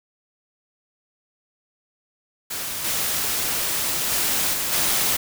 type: noise with level steps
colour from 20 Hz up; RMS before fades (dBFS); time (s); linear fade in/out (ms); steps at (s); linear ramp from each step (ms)
white; -29 / -24 / -22 / -25 / -21; 2.5-5.17; 10; 2.84 / 4.11 / 4.53 / 4.72; 10
effects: none